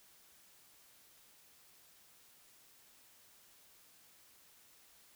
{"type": "silence", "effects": ["white hiss -64 dBFS RMS until 5.15 s"]}